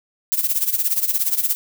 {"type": "noise with tremolo", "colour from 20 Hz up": "violet", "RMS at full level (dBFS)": -17, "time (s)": [0.32, 1.55], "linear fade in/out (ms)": 0, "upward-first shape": "sine", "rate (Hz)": 17, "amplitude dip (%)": 80, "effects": []}